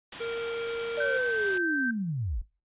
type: noise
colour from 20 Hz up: white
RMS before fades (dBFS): -37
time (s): 0.12-1.58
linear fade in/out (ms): 5
type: tone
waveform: square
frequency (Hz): 464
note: A#4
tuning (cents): -8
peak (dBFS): -31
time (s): 0.2-1.18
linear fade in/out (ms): 10
type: linear sweep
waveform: sine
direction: down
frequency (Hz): 595 to 35.67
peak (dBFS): -28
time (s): 0.97-2.42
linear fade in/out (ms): 10
type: tone with pitch glide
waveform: sine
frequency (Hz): 1539 to 1556.9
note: G6 to G6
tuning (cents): -32 to -12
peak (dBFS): -27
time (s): 1-1.91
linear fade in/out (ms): 5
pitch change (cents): +20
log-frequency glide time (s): 1.21-1.53
effects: noise-tail reverb RT60 0.3 s tail -20 dB re dry + resampled to 8000 Hz